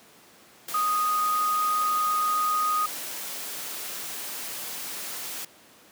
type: tone in noise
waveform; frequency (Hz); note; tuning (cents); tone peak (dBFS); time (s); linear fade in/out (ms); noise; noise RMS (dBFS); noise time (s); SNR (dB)
sine; 1243; D#6; -2; -22; 0.74-2.86; 5; white; -35; 0.68-5.45; +10
effects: pink hiss -53 dBFS RMS until 5.91 s + high-pass 200 Hz 12 dB/octave